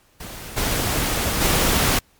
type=noise with level steps; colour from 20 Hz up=pink; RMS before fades=-35 / -22 / -18 dBFS; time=0.2-1.99 s; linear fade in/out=5 ms; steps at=0.56 / 1.4 s; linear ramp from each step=20 ms; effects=pink hiss -58 dBFS RMS until 2.19 s + MP3 96 kbps